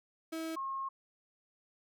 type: tone pair in turn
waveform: 35% pulse / sine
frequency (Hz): 323.5 / 1078.4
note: E4 / C#6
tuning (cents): -32 / -48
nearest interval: octave + major sixth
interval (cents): 2084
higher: second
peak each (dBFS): -35 / -35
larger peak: neither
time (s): 0.32-0.56 / 0.56-0.89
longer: second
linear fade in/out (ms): 10
effects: none